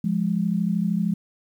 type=tone pair together; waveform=sine; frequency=174.65 / 207.7 Hz; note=F3 / G#3; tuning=0 / 0 cents; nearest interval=minor third; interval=300 cents; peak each=-23 dBFS; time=0.04-1.14 s; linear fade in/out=5 ms; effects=9-bit